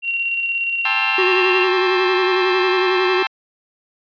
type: tone with tremolo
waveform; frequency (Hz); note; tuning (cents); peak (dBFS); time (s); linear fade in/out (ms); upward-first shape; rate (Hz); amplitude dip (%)
sine; 2750; F7; -27; -17; 0.02-1.68; 50; square; 17; 30
type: chord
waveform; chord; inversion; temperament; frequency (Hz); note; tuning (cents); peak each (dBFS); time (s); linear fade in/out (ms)
20% pulse; A minor seventh; third; just; 792 / 880 / 1056 / 1320; G5 / A5 / C6 / E6; +18 / 0 / +16 / +2; -20; 0.85-3.27; 2
type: tone with vibrato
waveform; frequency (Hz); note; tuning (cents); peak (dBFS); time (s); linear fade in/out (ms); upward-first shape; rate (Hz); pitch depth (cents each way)
square; 369; F#4; -5; -17; 1.18-3.23; 5; sine; 11; 39
effects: resampled to 11025 Hz